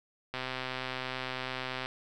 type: click train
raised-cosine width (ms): 0.3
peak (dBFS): -19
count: 197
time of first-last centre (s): 0.34-1.859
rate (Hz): 129
effects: none